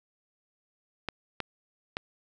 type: clicks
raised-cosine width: 0.3 ms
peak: -15 dBFS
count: 3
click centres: 1.087 / 1.403 / 1.969 s
effects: none